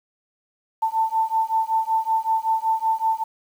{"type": "beating tone pair", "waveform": "sine", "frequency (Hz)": [888, 893.3], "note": ["A5", "A5"], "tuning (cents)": [16, 26], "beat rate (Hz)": 5.3, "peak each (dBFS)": -22, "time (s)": [0.82, 3.24], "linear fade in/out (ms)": 10, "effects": ["8-bit"]}